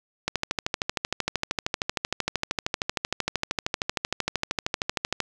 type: click train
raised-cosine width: 0.2 ms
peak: -7 dBFS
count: 65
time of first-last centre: 0.28-5.203 s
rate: 13 Hz
effects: none